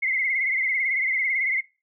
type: tone with vibrato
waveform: sine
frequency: 2100 Hz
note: C7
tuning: 6 cents sharp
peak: -21 dBFS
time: 0.02-1.61 s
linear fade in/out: 10 ms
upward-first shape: triangle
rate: 18 Hz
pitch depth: 93 cents each way
effects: noise-tail reverb RT60 0.3 s tail -21 dB re dry